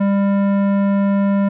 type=tone with tanh clipping; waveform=sine; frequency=198.9 Hz; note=G3; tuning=25 cents sharp; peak=-15 dBFS; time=0-1.49 s; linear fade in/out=10 ms; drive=15 dB; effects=none